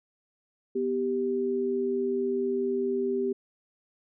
sine tone pair together, 247.6 / 392 Hz, B3 / G4, +5 / 0 cents, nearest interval minor sixth, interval 795 cents, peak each -31 / -26 dBFS, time 0.75-3.33 s, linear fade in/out 10 ms, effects none

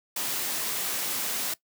white noise, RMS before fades -30 dBFS, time 0.16-1.54 s, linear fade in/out 5 ms, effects noise-tail reverb RT60 0.1 s tail -19 dB re dry + high-pass 150 Hz 12 dB/octave

